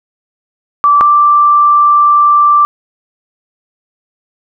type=tone pair in turn; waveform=sine; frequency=1162 / 1174.8 Hz; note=D6 / D6; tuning=-19 / 0 cents; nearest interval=unison; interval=19 cents; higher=second; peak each=-4 dBFS; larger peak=neither; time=0.84-1.01 / 1.01-2.65 s; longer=second; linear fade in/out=0 ms; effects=none